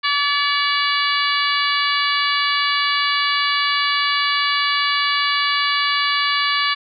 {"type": "harmonic tone with a mistuned harmonic", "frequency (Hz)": 575, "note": "D5", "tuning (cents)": -37, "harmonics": [2, 3, 4, 5, 6, 7, 8], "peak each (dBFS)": [-21, -23, -24, -25, -26, -26, -27], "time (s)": [0.03, 6.75], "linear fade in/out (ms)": 20, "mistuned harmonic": 4, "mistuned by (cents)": -21, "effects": []}